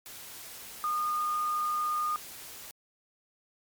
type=tone in noise; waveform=sine; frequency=1222 Hz; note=D#6; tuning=32 cents flat; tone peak=-27 dBFS; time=0.84-2.16 s; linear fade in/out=0 ms; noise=white; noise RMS=-45 dBFS; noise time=0.06-2.71 s; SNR=+15 dB; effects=MP3 96 kbps